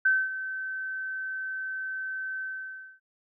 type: tone with ADSR envelope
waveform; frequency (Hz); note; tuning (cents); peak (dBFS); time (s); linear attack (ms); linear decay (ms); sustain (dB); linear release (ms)
sine; 1537; G6; -35; -18; 0.05-3; 8; 230; -13; 590
effects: none